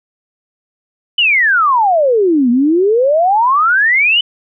sine exponential two-way sweep, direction down then up, 3041 to 233.1 to 3041 Hz, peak -8 dBFS, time 1.18-4.21 s, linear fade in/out 5 ms, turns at 2.5 s, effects none

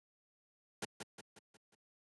pink noise with echo, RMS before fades -38 dBFS, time 0.82-0.85 s, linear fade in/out 5 ms, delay 180 ms, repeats 5, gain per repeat -6 dB, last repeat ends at 1.75 s, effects high-pass 150 Hz 12 dB/octave + resampled to 24000 Hz

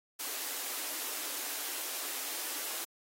white high-pass noise, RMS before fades -38 dBFS, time 0.19-2.85 s, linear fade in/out 10 ms, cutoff 260 Hz, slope 96 dB/octave, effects AAC 48 kbps

